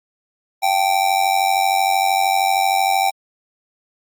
square tone with amplitude modulation, 777 Hz, G5, 16 cents flat, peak -12 dBFS, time 0.62-3.11 s, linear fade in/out 20 ms, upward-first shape sine, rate 93 Hz, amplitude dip 75%, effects Opus 48 kbps

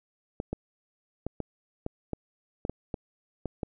clicks, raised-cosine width 2 ms, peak -18 dBFS, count 11, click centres 0.401 / 0.53 / 1.266 / 1.403 / 1.864 / 2.133 / 2.651 / 2.696 / 2.942 / 3.457 / 3.632 s, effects none

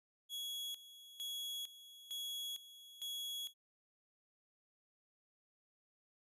40% pulse tone with tremolo, 3344 Hz, G#7, 11 cents sharp, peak -40 dBFS, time 0.29-3.54 s, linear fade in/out 50 ms, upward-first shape square, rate 1.1 Hz, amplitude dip 80%, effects none

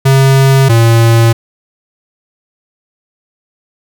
square tone pair in turn, 134.9 / 115.12 Hz, C#3 / A#2, -47 / -21 cents, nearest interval minor third, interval 274 cents, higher first, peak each -5 dBFS, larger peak neither, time 0.05-0.69 / 0.69-1.33 s, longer neither, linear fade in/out 10 ms, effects none

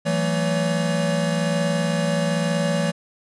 square tone cluster, 167.6 / 188.7 / 223.2 / 568 Hz, E3 / F#3 / A3 / C#5, +29 / +34 / +25 / +42 cents, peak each -23 / -31 / -28 / -26 dBFS, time 0.05-2.92 s, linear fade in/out 20 ms, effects resampled to 24000 Hz

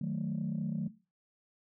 sine chord, D# diminished, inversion none, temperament equal, 155.56 / 185 / 220 Hz, D#3 / F#3 / A3, 0 / 0 / 0 cents, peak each -35 / -34 / -36 dBFS, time 0.01-0.88 s, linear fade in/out 5 ms, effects noise-tail reverb RT60 0.3 s tail -17 dB re dry + tanh soft clip ceiling -26 dBFS

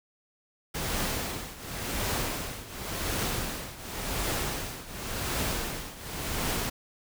pink noise with tremolo, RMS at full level -29 dBFS, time 0.74-6.7 s, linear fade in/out 10 ms, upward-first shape triangle, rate 0.91 Hz, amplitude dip 85%, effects none

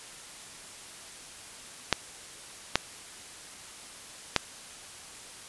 clicks, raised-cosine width 0.2 ms, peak -3 dBFS, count 3, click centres 1.927 / 2.756 / 4.363 s, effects white hiss -46 dBFS RMS until 5.48 s + resampled to 24000 Hz

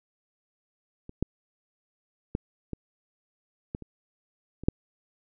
clicks, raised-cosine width 3 ms, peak -28 / -12 / -14 / -20 / -19 / -28 / -27 / -6 dBFS, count 8, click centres 1.094 / 1.226 / 2.351 / 2.733 / 3.749 / 3.823 / 4.636 / 4.685 s, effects none

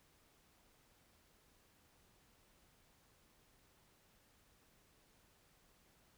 silence, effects pink hiss -71 dBFS RMS until 6.17 s

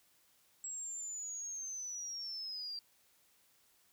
sine linear sweep, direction down, 7700 to 4699 Hz, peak -40 dBFS, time 0.64-2.79 s, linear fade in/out 2 ms, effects white hiss -70 dBFS RMS until 3.92 s

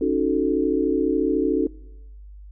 sine chord, D# half-diminished seventh, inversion third, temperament equal, 277.2 / 311.1 / 370 / 440 Hz, C#4 / D#4 / F#4 / A4, 0 / 0 / 0 / 0 cents, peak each -24 dBFS, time 0.01-1.67 s, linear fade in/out 5 ms, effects noise-tail reverb RT60 1.0 s tail -23 dB re dry + added 50 Hz sine -39 dBFS peak until 2.51 s

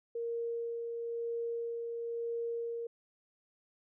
sine tone with tremolo, 466.2 Hz, A#4, in tune, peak -33 dBFS, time 0.15-2.87 s, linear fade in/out 5 ms, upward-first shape sine, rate 1 Hz, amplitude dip 30%, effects none

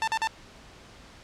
sawtooth tone bursts, 891 Hz, A5, 22 cents sharp, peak -20 dBFS, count 3, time 0.02-0.273 s, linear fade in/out 0 ms, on 55 ms, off 44 ms, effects pink hiss -50 dBFS RMS until 1.23 s + low-pass 6000 Hz 12 dB/octave

